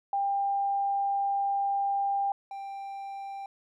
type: tone pair in turn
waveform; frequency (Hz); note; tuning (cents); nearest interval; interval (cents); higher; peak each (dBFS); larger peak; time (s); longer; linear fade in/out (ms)
sine / triangle; 796 / 788.7; G5 / G5; +26 / +10; unison; 16; first; -25 / -34; first; 0.13-2.32 / 2.51-3.46; first; 2
effects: none